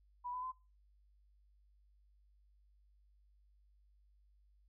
sine tone with pitch steps, 981 / 1003.4 / 1026.2 Hz, B5 / B5 / C6, -12 / +27 / -34 cents, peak -40 dBFS, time 0.24-0.522 s, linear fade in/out 20 ms, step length 94 ms, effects noise-tail reverb RT60 0.3 s tail -21 dB re dry + added 50 Hz sine -66 dBFS peak until 4.68 s

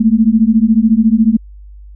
sine beating tone pair, 215.3 / 229.3 Hz, A3 / A#3, -37 / -28 cents, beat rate 14 Hz, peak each -10 dBFS, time 0-1.37 s, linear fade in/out 10 ms, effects added 50 Hz sine -32 dBFS peak until 1.95 s

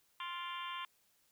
harmonic tone with a mistuned harmonic, 349.2 Hz, F4, in tune, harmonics 3 / 4 / 5 / 6 / 7 / 8 / 9 / 10, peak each -42 / -51 / -52 / -54 / -52 / -50 / -49 / -54 dBFS, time 0.2-0.85 s, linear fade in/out 2 ms, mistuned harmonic 7, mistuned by -63 cents, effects white hiss -73 dBFS RMS until 1.31 s

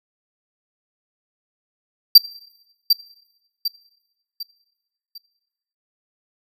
square tone with echo, 4699 Hz, D8, in tune, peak -3 dBFS, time 2.15-2.18 s, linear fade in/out 5 ms, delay 750 ms, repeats 4, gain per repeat -8 dB, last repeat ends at 5.18 s, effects noise-tail reverb RT60 1.0 s tail -22 dB re dry

